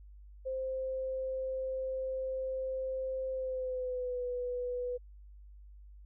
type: tone with pitch glide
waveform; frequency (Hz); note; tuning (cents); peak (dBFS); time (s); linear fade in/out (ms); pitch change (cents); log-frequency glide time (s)
sine; 523.3 to 493.9; C5 to B4; 0 to 0; -33; 0.45-4.98; 20; -100; 3.31-4.24
effects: added 50 Hz sine -50 dBFS peak until 6.05 s